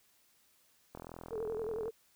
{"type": "click train", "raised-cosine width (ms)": 1, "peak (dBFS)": -31, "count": 40, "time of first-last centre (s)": [0.95, 1.881], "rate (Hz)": 41.9}
{"type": "tone with vibrato", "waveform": "sine", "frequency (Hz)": 440, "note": "A4", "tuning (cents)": 0, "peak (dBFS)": -35, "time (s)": [1.31, 1.91], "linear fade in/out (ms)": 20, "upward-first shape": "triangle", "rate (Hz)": 11, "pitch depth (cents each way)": 100}
{"effects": ["white hiss -69 dBFS RMS until 2.15 s"]}